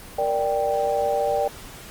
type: chord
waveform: sine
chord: G minor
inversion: first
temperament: equal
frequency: 466.2 / 587.3 / 784 Hz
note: Bb4 / D5 / G5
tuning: 0 / 0 / 0 cents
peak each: -26 / -23 / -24 dBFS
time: 0.18-1.48 s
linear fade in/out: 5 ms
effects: pink hiss -41 dBFS RMS until 1.9 s + Opus 24 kbps